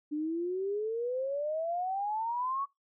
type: exponential sweep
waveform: sine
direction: up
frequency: 293.4 to 1130 Hz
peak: -30 dBFS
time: 0.11-2.66 s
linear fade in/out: 20 ms
effects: noise-tail reverb RT60 0.2 s tail -23 dB re dry